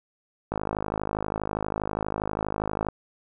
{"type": "click train", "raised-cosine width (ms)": 1, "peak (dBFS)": -13, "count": 125, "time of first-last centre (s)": [0.52, 2.886], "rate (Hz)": 52.4, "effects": []}